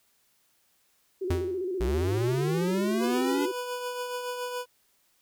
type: tone with vibrato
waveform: sine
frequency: 370 Hz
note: F#4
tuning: in tune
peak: -28 dBFS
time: 1.21-3.52 s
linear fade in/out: 10 ms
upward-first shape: square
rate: 15 Hz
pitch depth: 69 cents each way
type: tone with exponential decay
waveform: square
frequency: 86.8 Hz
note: F2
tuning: 10 cents flat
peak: -23 dBFS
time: 1.3-1.65 s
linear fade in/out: 5 ms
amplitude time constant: 74 ms
type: linear sweep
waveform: square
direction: up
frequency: 54.6 to 293.7 Hz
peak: -27 dBFS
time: 1.8-3.46 s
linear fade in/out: 10 ms
type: tone with tremolo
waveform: 25% pulse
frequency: 493.9 Hz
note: B4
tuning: in tune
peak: -26 dBFS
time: 2.99-4.66 s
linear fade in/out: 50 ms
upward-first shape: triangle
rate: 7.1 Hz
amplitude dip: 45%
effects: white hiss -68 dBFS RMS until 5.21 s